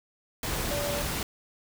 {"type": "tone in noise", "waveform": "sine", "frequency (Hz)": 578, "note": "D5", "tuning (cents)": -28, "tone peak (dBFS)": -31, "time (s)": [0.71, 1.02], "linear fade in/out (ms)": 2, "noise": "pink", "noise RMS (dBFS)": -31, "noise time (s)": [0.43, 1.23], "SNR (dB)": -3, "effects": []}